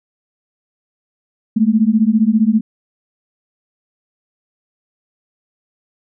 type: beating tone pair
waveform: sine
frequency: 211.6 / 226.6 Hz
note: G#3 / A#3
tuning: +33 / -49 cents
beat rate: 15 Hz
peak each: -13 dBFS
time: 1.56-2.61 s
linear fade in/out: 10 ms
effects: none